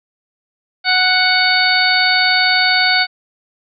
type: harmonic tone with a mistuned harmonic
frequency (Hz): 740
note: F#5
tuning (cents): 0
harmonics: 1 / 2 / 3 / 4 / 5 / 6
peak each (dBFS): -19 / -16 / -17 / -26 / -21 / -16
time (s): 0.84-3.07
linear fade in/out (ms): 50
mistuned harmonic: 6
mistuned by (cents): +17
effects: none